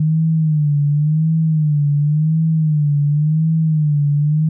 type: tone with vibrato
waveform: sine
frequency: 152.7 Hz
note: D#3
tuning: 32 cents flat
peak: -12 dBFS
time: 0-4.49 s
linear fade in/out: 5 ms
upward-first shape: sine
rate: 0.92 Hz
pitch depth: 94 cents each way
effects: none